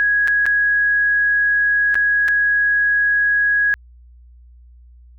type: tone with dropouts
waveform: sine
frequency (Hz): 1661.2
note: G#6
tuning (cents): 0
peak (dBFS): -13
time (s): 0-3.74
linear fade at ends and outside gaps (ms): 0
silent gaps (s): 0.275-0.281 / 0.456-0.464 / 1.944-1.954 / 2.281-2.285
effects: added 60 Hz sine -42 dBFS peak until 5.18 s